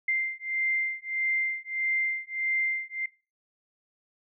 sine beating tone pair, 2091 / 2092.6 Hz, C7 / C7, -2 / 0 cents, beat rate 1.6 Hz, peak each -29 dBFS, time 0.08-3.06 s, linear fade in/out 5 ms, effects noise-tail reverb RT60 0.3 s tail -20 dB re dry

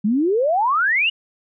sine exponential sweep, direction up, 196.9 to 2954 Hz, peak -15 dBFS, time 0.04-1.1 s, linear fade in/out 10 ms, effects none

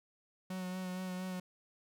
45% pulse tone with vibrato, 184.3 Hz, F#3, 7 cents flat, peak -38 dBFS, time 0.5-1.4 s, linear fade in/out 5 ms, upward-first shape sine, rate 4.3 Hz, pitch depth 21 cents each way, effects none

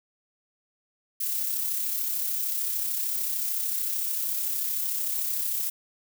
violet noise with amplitude modulation, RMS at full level -27 dBFS, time 1.2-5.7 s, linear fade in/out 10 ms, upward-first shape sine, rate 33.4 Hz, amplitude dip 35%, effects none

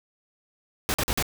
pink noise bursts, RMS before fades -25 dBFS, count 4, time 0.89-1.225 s, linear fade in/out 0 ms, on 50 ms, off 45 ms, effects none

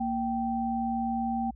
sine tone pair together, 232.3 / 779 Hz, A#3 / G5, -6 / -11 cents, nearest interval octave + major sixth, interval 2095 cents, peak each -29 / -30 dBFS, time 0-1.51 s, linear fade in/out 10 ms, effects added 60 Hz sine -45 dBFS peak until 1.55 s

